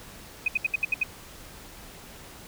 sine tone bursts, 2509 Hz, D#7, 14 cents sharp, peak -20 dBFS, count 7, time 0.46-1.034 s, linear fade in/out 5 ms, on 22 ms, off 70 ms, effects pink hiss -46 dBFS RMS until 2.47 s

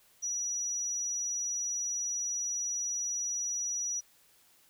sine tone, 5840 Hz, F#8, 24 cents flat, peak -31 dBFS, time 0.22-4.01 s, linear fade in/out 20 ms, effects white hiss -64 dBFS RMS until 4.69 s

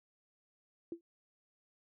sine tone with exponential decay, 338 Hz, E4, 43 cents sharp, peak -34 dBFS, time 0.92-1.01 s, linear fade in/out 2 ms, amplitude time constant 19 ms, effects none

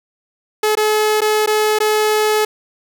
sawtooth tone with dropouts, 427.8 Hz, A4, 49 cents flat, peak -9 dBFS, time 0.63-2.45 s, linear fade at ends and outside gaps 5 ms, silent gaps 0.753-0.771 / 1.207-1.216 / 1.462-1.473 / 1.788-1.802 s, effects none

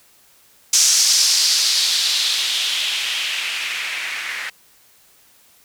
violet noise with low-pass filter sweep, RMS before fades -19 dBFS, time 0.73-4.5 s, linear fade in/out 5 ms, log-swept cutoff 6100 to 1900 Hz, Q 2.6, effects white hiss -53 dBFS RMS until 5.64 s

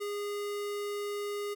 square tone, 410 Hz, G#4, 22 cents flat, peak -34 dBFS, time 0-1.55 s, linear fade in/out 20 ms, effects none

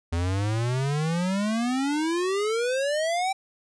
square exponential sweep, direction up, 82.41 to 784 Hz, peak -24 dBFS, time 0.12-3.33 s, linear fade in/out 10 ms, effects resampled to 22050 Hz

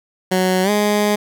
15% pulse tone with pitch glide, 185.3 to 208 Hz, F#3 to G#3, +3 to +3 cents, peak -8 dBFS, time 0.31-1.16 s, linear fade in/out 10 ms, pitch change +200 cents, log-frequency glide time 0.63-0.7 s, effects none

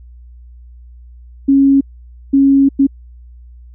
sine tone bursts at uneven times, 274.7 Hz, C#4, 16 cents flat, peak -6 dBFS, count 3, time 1.48-1.81 / 2.33-2.69 / 2.79-2.87 s, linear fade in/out 10 ms, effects added 60 Hz sine -35 dBFS peak until 3.74 s

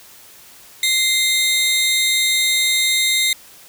sawtooth tone pair together, 2089 / 3722 Hz, C7 / A#7, -3 / -3 cents, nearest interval minor seventh, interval 1000 cents, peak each -15 / -14 dBFS, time 0.83-3.33 s, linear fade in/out 2 ms, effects white hiss -44 dBFS RMS until 3.68 s

